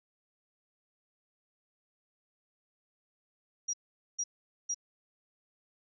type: tone bursts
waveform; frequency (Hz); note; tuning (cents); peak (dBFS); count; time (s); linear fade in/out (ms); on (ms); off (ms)
sine; 5730; F8; +44; -30; 3; 3.68-4.745; 10; 55; 450
effects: none